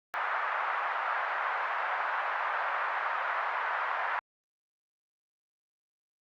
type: band-pass noise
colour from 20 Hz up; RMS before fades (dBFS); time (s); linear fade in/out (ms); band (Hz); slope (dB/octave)
white; -32; 0.14-4.19; 0; 740 to 1600; 24
effects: Opus 48 kbps